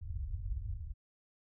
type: low-pass noise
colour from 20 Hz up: white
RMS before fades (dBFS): -39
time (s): 0.01-0.94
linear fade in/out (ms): 20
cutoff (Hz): 100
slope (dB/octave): 48
effects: none